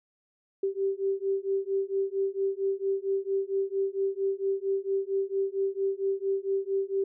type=beating tone pair; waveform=sine; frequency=388.1 / 392.5 Hz; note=G4 / G4; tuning=-17 / +2 cents; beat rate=4.4 Hz; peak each=-29 dBFS; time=0.63-7.04 s; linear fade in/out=5 ms; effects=none